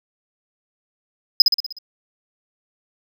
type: tone with echo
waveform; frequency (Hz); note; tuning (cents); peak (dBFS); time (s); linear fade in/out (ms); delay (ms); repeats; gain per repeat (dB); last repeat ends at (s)
triangle; 5050; D#8; +25; -3; 1.4-1.42; 2; 61; 6; -5; 1.786
effects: none